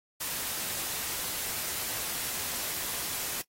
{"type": "noise", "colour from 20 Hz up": "white", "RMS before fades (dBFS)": -34, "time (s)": [0.2, 3.42], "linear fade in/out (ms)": 10, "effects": ["noise-tail reverb RT60 0.1 s tail -21 dB re dry", "AAC 48 kbps"]}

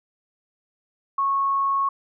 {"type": "tone", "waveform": "sine", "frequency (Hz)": 1100, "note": "C#6", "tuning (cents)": -14, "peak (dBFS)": -19, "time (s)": [1.18, 1.89], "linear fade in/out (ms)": 5, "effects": []}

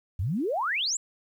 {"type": "exponential sweep", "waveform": "sine", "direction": "up", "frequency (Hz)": [78.9, 7902], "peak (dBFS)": -25, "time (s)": [0.19, 0.97], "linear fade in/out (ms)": 5, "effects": ["10-bit"]}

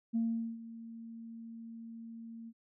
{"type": "tone with ADSR envelope", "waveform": "sine", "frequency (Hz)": 228.5, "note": "A#3", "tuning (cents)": -34, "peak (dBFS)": -27, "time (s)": [0.13, 2.53], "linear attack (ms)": 27, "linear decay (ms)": 420, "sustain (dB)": -17, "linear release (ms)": 49, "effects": ["tanh soft clip ceiling -24 dBFS"]}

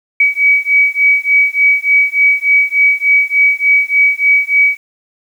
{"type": "beating tone pair", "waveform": "sine", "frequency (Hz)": [2270, 2273.4], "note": ["C#7", "C#7"], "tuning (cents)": [41, 43], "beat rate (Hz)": 3.4, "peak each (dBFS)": -11, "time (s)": [0.2, 4.77], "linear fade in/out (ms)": 5, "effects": ["7-bit"]}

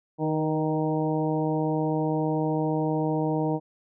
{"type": "harmonic tone with a mistuned harmonic", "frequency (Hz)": 155.56, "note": "D#3", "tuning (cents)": 0, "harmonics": [1, 2, 3, 4, 5, 6], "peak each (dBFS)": [-28, -27, -30, -33, -34, -35], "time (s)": [0.18, 3.6], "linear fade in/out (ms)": 50, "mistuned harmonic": 3, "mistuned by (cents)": 23, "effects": []}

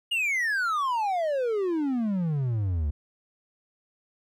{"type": "exponential sweep", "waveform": "triangle", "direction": "down", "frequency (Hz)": [2900, 69.8], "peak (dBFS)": -22, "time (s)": [0.11, 2.91], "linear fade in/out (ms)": 10, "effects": []}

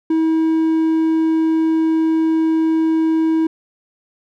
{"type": "tone", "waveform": "triangle", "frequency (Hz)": 321.3, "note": "E4", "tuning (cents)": -44, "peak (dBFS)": -11, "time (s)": [0.1, 3.47], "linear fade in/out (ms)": 5, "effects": []}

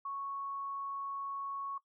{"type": "tone", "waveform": "sine", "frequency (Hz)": 1107, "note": "C#6", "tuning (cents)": -3, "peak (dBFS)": -37, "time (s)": [0.05, 1.78], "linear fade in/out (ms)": 5, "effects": ["noise-tail reverb RT60 0.1 s tail -18 dB re dry"]}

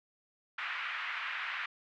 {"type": "band-pass noise", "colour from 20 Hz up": "pink", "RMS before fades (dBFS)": -38, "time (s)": [0.58, 1.66], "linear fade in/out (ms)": 5, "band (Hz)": [1300, 2600], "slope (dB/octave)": 24, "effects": []}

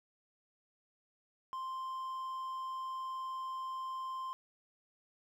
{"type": "tone", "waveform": "triangle", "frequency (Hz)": 1046.5, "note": "C6", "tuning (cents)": 0, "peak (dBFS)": -36, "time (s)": [1.53, 4.33], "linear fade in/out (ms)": 0, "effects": []}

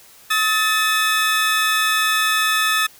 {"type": "tone pair together", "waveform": "25% pulse", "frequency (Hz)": [1277.5, 1760], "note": ["D#6", "A6"], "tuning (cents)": [45, 0], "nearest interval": "tritone", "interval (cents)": 555, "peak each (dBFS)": -15, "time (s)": [0.3, 2.87], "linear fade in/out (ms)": 10, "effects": ["white hiss -47 dBFS RMS until 2.99 s"]}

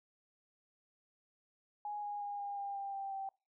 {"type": "tone with pitch steps", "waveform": "sine", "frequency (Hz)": [830.6, 823, 815.4, 807.9, 800.5, 793.1, 785.8, 778.6], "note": ["G#5", "G#5", "G#5", "G#5", "G5", "G5", "G5", "G5"], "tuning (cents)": [0, -16, -32, -48, 36, 20, 4, -12], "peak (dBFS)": -38, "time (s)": [1.85, 3.29], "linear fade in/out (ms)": 2, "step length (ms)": 180, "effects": ["noise-tail reverb RT60 0.3 s tail -25 dB re dry"]}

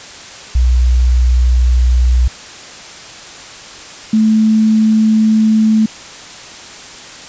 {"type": "tone pair in turn", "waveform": "sine", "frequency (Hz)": [61.74, 218.5], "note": ["B1", "A3"], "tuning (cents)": [0, -12], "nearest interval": "octave + minor seventh", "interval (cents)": 2188, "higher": "second", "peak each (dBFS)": [-7, -7], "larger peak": "neither", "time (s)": [[0.55, 2.28], [4.13, 5.86]], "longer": "neither", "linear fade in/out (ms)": 5, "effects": ["white hiss -32 dBFS RMS until 7.28 s", "resampled to 16000 Hz"]}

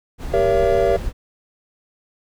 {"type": "noise", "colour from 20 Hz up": "brown", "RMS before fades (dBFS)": -26, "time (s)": [0.18, 1.13], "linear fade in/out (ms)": 50}
{"type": "chord", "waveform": "triangle", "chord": "G diminished seventh", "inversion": "none", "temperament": "just", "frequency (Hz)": [392, 470.4, 564.5, 677.4], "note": ["G4", "Bb4", "Db5", "Fb5"], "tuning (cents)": [0, 16, 31, 47], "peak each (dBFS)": -18, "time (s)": [0.33, 0.97], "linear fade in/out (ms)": 10}
{"effects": []}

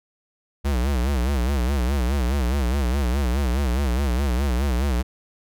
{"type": "tone with vibrato", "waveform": "square", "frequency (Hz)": 65.41, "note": "C2", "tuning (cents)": 0, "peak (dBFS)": -20, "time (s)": [0.64, 5.03], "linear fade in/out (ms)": 20, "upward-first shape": "sine", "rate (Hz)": 4.8, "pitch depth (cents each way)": 170, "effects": []}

